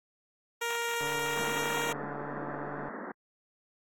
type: tone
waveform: 10% pulse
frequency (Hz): 468.4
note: A#4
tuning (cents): +8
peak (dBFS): -22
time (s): 0.61-1.93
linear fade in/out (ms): 10
type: click train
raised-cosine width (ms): 1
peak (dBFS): -28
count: 273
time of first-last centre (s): 1.01-2.886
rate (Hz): 145
type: band-pass noise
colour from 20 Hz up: pink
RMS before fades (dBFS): -40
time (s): 1.36-3.12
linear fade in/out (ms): 5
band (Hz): 190 to 1900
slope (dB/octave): 96
effects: AAC 48 kbps